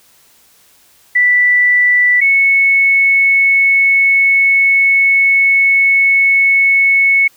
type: tone pair in turn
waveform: sine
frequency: 1972 / 2205 Hz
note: B6 / C#7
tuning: -3 / -10 cents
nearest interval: major second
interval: 193 cents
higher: second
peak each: -7 dBFS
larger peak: neither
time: 1.15-2.21 / 2.21-7.28 s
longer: second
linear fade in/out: 10 ms
effects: white hiss -49 dBFS RMS until 7.36 s